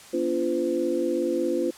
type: tone cluster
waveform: sine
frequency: 241.8 / 286.8 / 343.6 / 510 Hz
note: B3 / D4 / F4 / C5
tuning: -36 / -41 / -28 / -44 cents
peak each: -32 / -30 / -25 / -28 dBFS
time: 0.13-1.71 s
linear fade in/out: 10 ms
effects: white hiss -47 dBFS RMS until 1.77 s + low-pass 10000 Hz 12 dB/octave